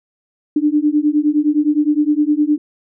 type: beating tone pair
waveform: sine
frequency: 293.7 / 303.4 Hz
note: D4 / D#4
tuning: 0 / -44 cents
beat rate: 9.7 Hz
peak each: -15 dBFS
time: 0.56-2.58 s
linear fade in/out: 5 ms
effects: none